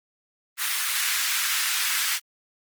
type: high-pass noise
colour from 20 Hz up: pink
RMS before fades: -25 dBFS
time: 0.57-2.2 s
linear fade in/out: 50 ms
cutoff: 1400 Hz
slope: 24 dB/octave
effects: Opus 24 kbps